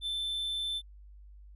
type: tone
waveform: triangle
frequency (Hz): 3536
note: A7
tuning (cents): +8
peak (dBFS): -30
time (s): 0.01-0.82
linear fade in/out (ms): 50
effects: added 50 Hz sine -49 dBFS peak until 1.55 s + resampled to 32000 Hz